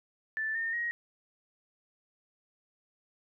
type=tone with pitch steps; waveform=sine; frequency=1760 / 1822.1 / 1886.3 Hz; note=A6 / A#6 / A#6; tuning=0 / -40 / +20 cents; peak=-30 dBFS; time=0.37-0.91 s; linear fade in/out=0 ms; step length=180 ms; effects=none